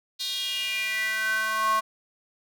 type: tone with high-pass filter sweep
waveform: square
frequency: 218.5 Hz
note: A3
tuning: 12 cents flat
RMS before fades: -27 dBFS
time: 0.19-1.81 s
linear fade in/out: 20 ms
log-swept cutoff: 4000 to 1000 Hz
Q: 5.6
effects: none